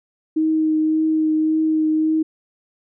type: tone with vibrato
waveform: sine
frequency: 313.7 Hz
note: D#4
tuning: 14 cents sharp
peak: -15 dBFS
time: 0.36-2.23 s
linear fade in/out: 10 ms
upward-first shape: triangle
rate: 1.8 Hz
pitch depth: 15 cents each way
effects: none